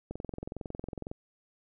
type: click train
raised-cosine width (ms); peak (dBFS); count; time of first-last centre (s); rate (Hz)
2; -24; 23; 0.11-1.115; 21.9
effects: none